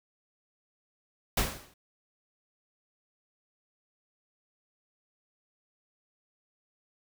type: noise with exponential decay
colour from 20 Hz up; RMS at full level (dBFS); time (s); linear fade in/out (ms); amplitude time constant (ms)
pink; -24; 1.37-1.74; 5; 80
effects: none